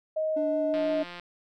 sine tone with pitch glide, 627 to 631.7 Hz, D#5 to D#5, +13 to +26 cents, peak -25 dBFS, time 0.16-1.03 s, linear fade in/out 10 ms, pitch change +13 cents, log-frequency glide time 0.44-0.89 s
triangle tone with vibrato, 294.7 Hz, D4, 6 cents sharp, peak -28 dBFS, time 0.36-1.04 s, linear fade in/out 10 ms, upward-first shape sine, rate 5.9 Hz, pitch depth 9 cents each way
click train, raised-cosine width 0.3 ms, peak -25 dBFS, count 81, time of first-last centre 0.74-1.197 s, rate 175 Hz
effects none

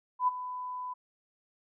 sine tone with ADSR envelope, 1000 Hz, B5, 21 cents sharp, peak -21 dBFS, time 0.19-0.94 s, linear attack 86 ms, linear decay 21 ms, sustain -14 dB, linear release 14 ms, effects none

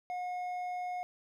sine tone with hard clipping, 722 Hz, F#5, 43 cents flat, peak -36 dBFS, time 0.1-1.03 s, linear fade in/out 0 ms, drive 5 dB, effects none

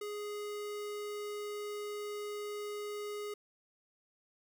square tone, 415.3 Hz, G#4, in tune, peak -39 dBFS, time 0.01-3.34 s, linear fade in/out 5 ms, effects none

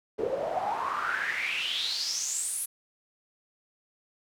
pink noise with band-pass filter sweep, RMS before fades -31 dBFS, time 0.18-2.66 s, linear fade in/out 10 ms, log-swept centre 430 to 11000 Hz, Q 7.6, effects none

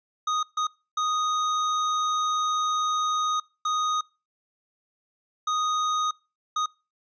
square tone bursts at uneven times, 1244.5 Hz, D#6, in tune, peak -24 dBFS, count 6, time 0.27-0.43 / 0.57-0.67 / 0.97-3.4 / 3.65-4.01 / 5.47-6.11 / 6.56-6.66 s, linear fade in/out 5 ms, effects noise-tail reverb RT60 0.3 s tail -24 dB re dry + resampled to 16000 Hz

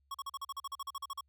square tone bursts, 1104 Hz, C#6, 7 cents flat, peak -38 dBFS, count 15, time 0.11-1.209 s, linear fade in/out 5 ms, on 35 ms, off 41 ms, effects added 69 Hz sine -70 dBFS peak until 1.28 s

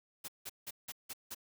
white noise bursts, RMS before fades -43 dBFS, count 6, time 0.24-1.348 s, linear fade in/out 10 ms, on 43 ms, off 170 ms, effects none

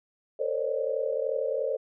sine tone cluster, 447.9 / 487.8 / 531 / 562 / 604 Hz, A4 / B4 / C5 / C#5 / D5, +31 / -21 / +25 / +24 / +48 cents, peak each -32 / -37 / -30 / -34 / -33 dBFS, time 0.39-1.77 s, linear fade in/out 10 ms, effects none

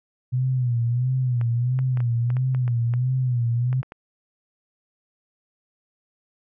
sine tone with vibrato, 123.47 Hz, B2, in tune, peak -19 dBFS, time 0.32-3.82 s, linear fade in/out 20 ms, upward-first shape sine, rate 1.5 Hz, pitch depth 92 cents each way
clicks, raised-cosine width 0.5 ms, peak -23 dBFS, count 12, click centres 1.413 / 1.79 / 1.973 / 2.004 / 2.303 / 2.368 / 2.548 / 2.679 / 2.938 / 3.729 / 3.83 / 3.921 s
effects none

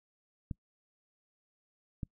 clicks, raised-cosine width 5 ms, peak -24 dBFS, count 2, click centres 0.512 / 2.032 s, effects noise-tail reverb RT60 0.1 s tail -26 dB re dry

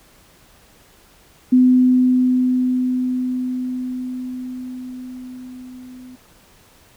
sine tone with level ramp, 253.1 Hz, B3, 43 cents sharp, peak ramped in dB -8 to -36 dBFS, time 1.52-6.16 s, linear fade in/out 10 ms, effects pink hiss -51 dBFS RMS until 6.96 s

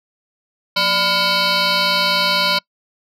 sine tone with frequency modulation, 2650 Hz, E7, 9 cents sharp, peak -11 dBFS, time 0.76-2.59 s, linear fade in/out 10 ms, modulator 412 Hz, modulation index 5.1, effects noise-tail reverb RT60 0.1 s tail -26 dB re dry + tanh soft clip ceiling -13 dBFS

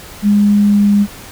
sine tone with pitch glide, 205.4 to 203.9 Hz, G#3 to G#3, -19 to -32 cents, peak -7 dBFS, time 0.22-1.07 s, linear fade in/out 50 ms, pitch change -13 cents, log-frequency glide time 0.59-0.89 s, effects pink hiss -34 dBFS RMS until 1.31 s

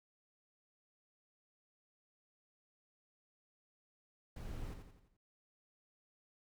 brown noise with echo, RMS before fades -45 dBFS, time 4.36-4.74 s, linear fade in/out 5 ms, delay 86 ms, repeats 5, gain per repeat -6 dB, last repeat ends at 5.17 s, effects none

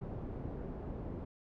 pink low-pass noise, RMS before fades -42 dBFS, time 0.01-1.25 s, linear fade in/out 10 ms, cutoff 520 Hz, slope 12 dB/octave, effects none

